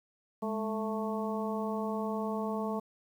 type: harmonic tone with a mistuned harmonic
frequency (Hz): 220.4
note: A3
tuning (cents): +3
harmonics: 1 / 2 / 3 / 4 / 5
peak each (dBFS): -34 / -37 / -39 / -40 / -41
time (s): 0.42-2.8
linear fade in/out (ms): 10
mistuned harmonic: 1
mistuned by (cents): -75
effects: 10-bit